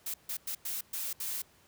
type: noise bursts at uneven times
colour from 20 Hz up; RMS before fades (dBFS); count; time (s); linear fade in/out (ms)
blue; -36; 6; 0.06-0.14 / 0.29-0.37 / 0.47-0.55 / 0.65-0.81 / 0.93-1.13 / 1.2-1.42; 5
effects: pink hiss -63 dBFS RMS until 1.67 s + high-pass 60 Hz 12 dB/octave